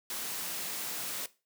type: high-pass noise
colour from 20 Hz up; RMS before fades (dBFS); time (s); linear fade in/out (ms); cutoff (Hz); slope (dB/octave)
white; -37; 0.1-1.26; 2; 130; 24
effects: noise-tail reverb RT60 0.3 s tail -18 dB re dry